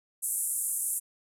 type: band-pass noise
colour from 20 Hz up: pink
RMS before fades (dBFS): -31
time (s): 0.22-1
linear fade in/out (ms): 20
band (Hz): 8300 to 12000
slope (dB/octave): 48
effects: none